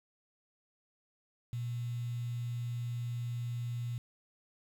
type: tone with quantisation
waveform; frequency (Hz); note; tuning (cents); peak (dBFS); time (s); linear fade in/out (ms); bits
sine; 120; B2; -49; -34; 1.53-3.98; 0; 9
effects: none